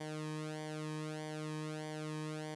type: tone with flanger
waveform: sawtooth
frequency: 154.2 Hz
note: D#3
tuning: 15 cents flat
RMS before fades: -42 dBFS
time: 0-2.55 s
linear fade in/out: 10 ms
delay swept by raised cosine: 0.75 to 1.44 ms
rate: 1.6 Hz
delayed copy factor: -0.8
effects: resampled to 24000 Hz